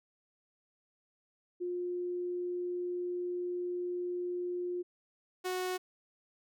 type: tone pair in turn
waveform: sine / sawtooth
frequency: 355.5 / 367.6 Hz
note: F4 / F#4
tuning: +31 / -11 cents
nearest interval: minor second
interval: 58 cents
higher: second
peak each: -33 / -29 dBFS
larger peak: second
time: 1.6-4.83 / 5.44-5.78 s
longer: first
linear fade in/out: 20 ms
effects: none